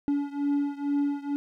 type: beating tone pair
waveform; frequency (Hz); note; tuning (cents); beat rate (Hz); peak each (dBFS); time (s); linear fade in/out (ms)
triangle; 284.7 / 286.9; C#4 / D4; +46 / -40; 2.2; -25 / -27; 0.08-1.36; 0
effects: none